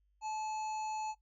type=harmonic tone; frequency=864 Hz; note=A5; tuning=32 cents flat; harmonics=1 / 3 / 5 / 7 / 8; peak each=-36 / -51 / -56 / -60 / -50 dBFS; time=0.21-1.15 s; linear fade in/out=50 ms; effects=noise-tail reverb RT60 0.1 s tail -18 dB re dry + added 50 Hz sine -70 dBFS peak until 1.21 s